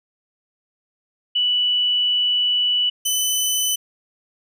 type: tone pair in turn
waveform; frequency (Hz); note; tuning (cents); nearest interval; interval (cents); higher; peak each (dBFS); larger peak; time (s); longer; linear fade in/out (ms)
sine / 15% pulse; 2960 / 3012; F#7 / F#7; 0 / +30; unison; 30; second; -16 / -11; second; 1.35-2.9 / 3.05-3.76; first; 10
effects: none